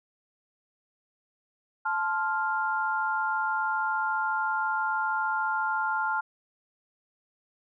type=chord; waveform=sine; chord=F major; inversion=first; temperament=just; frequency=873.1 / 1047.7 / 1396.9 Hz; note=A5 / C6 / F6; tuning=-14 / +2 / 0 cents; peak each=-29 / -34 / -28 dBFS; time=1.85-6.21 s; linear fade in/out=10 ms; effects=none